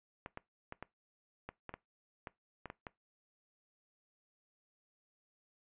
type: clicks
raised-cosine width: 0.5 ms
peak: -28 dBFS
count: 11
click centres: 0.261 / 0.374 / 0.724 / 0.826 / 1.49 / 1.693 / 1.74 / 2.272 / 2.657 / 2.701 / 2.868 s
effects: noise-tail reverb RT60 0.2 s tail -21 dB re dry + resampled to 8000 Hz